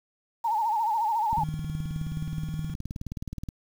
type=tone with vibrato; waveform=sine; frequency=884 Hz; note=A5; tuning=8 cents sharp; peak=-23 dBFS; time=0.44-1.44 s; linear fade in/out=10 ms; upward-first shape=sine; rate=14 Hz; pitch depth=100 cents each way
type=click train; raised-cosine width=5 ms; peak=-22 dBFS; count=42; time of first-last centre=1.33-3.488 s; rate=19 Hz
type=tone with pitch glide; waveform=sine; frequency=155.1 to 156.99 Hz; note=D#3 to D#3; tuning=-5 to +16 cents; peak=-31 dBFS; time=1.37-2.74 s; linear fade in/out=2 ms; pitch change=+21 cents; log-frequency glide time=1.51-2.06 s
effects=8-bit